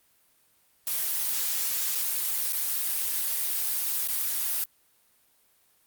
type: noise with dropouts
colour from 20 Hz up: blue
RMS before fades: -28 dBFS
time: 0.87-4.64 s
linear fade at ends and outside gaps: 1 ms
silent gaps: 1.951-1.955 / 2.524-2.531 / 4.074-4.085 s
effects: white hiss -65 dBFS RMS until 5.86 s + Opus 32 kbps